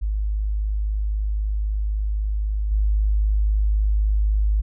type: tone with level steps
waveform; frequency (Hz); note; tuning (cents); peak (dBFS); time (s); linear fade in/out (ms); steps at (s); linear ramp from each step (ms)
sine; 51.91; G#1; 0; -20 / -16; 0.01-4.62; 20; 2.71; 10
effects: none